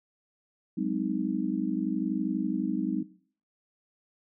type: chord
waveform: sine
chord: Ab dominant seventh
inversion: third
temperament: just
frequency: 186.89 / 207.7 / 259.6 / 311.5 Hz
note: Gb3 / Ab3 / C4 / Eb4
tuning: +18 / 0 / -13 / +2 cents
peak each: -32 dBFS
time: 0.77-3.03 s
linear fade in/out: 10 ms
effects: noise-tail reverb RT60 0.5 s tail -18 dB re dry